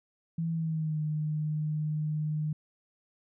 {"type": "tone with pitch glide", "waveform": "sine", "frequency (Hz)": [164.81, 152.89], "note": ["E3", "D#3"], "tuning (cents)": [0, -30], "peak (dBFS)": -28, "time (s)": [0.38, 2.53], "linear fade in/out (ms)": 5, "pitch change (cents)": -130, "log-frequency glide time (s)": [0.51, 1], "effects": []}